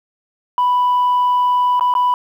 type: tone with dropouts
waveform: sine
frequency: 989 Hz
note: B5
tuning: 2 cents sharp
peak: -10 dBFS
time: 0.58-2.14 s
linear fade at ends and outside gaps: 1 ms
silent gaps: 1.796-1.809 / 1.939-1.951 s
effects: tanh soft clip ceiling -10 dBFS + 8-bit